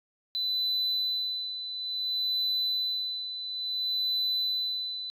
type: tone with tremolo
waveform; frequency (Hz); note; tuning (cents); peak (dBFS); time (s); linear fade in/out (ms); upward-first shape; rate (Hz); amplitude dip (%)
sine; 4002; B7; +22; -23; 0.35-5.1; 0; sine; 0.58; 70
effects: tanh soft clip ceiling -24 dBFS